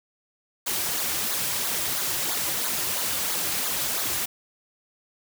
white noise with flanger, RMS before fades -27 dBFS, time 0.66-4.26 s, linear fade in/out 10 ms, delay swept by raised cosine 0.35 to 4.65 ms, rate 3 Hz, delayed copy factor -0.65, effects none

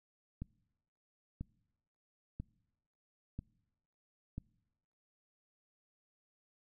click train, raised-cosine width 5 ms, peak -28 dBFS, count 5, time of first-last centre 0.42-4.38 s, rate 1.01 Hz, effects noise-tail reverb RT60 1.0 s tail -25 dB re dry

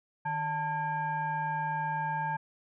sine tone with frequency modulation, 888 Hz, A5, 16 cents sharp, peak -29 dBFS, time 0.25-2.37 s, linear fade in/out 10 ms, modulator 734 Hz, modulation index 0.81, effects none

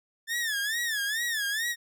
sawtooth tone with vibrato, 1760 Hz, A6, in tune, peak -24 dBFS, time 0.27-1.76 s, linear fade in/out 50 ms, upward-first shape sine, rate 2.3 Hz, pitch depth 150 cents each way, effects none

